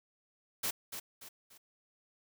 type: noise with echo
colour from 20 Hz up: white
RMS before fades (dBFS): -34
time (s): 0.63-0.71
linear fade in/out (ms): 10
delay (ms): 290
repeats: 3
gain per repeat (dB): -8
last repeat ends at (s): 1.58
effects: none